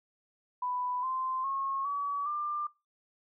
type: tone with pitch steps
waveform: sine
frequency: 993 / 1039.4 / 1087.9 / 1138.7 / 1191.8 Hz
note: B5 / C6 / C#6 / C#6 / D6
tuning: +9 / -12 / -33 / +46 / +25 cents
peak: -30 dBFS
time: 0.62-2.67 s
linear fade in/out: 5 ms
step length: 410 ms
effects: noise-tail reverb RT60 0.3 s tail -26 dB re dry